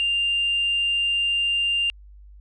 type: tone with hard clipping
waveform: sine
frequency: 2794 Hz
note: F7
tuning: in tune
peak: -20 dBFS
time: 0-1.9 s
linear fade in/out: 0 ms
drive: 1 dB
effects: added 50 Hz sine -43 dBFS peak until 2.4 s + resampled to 24000 Hz